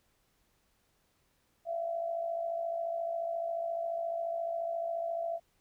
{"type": "tone with amplitude modulation", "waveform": "sine", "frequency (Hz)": 673, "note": "E5", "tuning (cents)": 36, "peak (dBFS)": -29, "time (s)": [1.65, 5.4], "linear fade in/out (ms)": 50, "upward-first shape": "sine", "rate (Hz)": 54.3, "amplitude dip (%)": 60, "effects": ["pink hiss -73 dBFS RMS until 5.6 s"]}